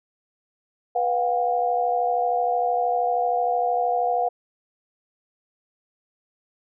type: tone cluster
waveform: sine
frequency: 491.6 / 715 / 788 Hz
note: B4 / F5 / G5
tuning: -8 / +41 / +9 cents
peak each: -26 / -21 / -29 dBFS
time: 0.95-4.29 s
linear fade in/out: 10 ms
effects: none